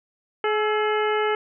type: harmonic tone with a mistuned harmonic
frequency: 424.8 Hz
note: G#4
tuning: 39 cents sharp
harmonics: 1 / 2 / 3 / 4 / 5 / 6 / 7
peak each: -22 / -27 / -28 / -32 / -31 / -39 / -35 dBFS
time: 0.44-1.35 s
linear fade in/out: 2 ms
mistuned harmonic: 3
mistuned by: +62 cents
effects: none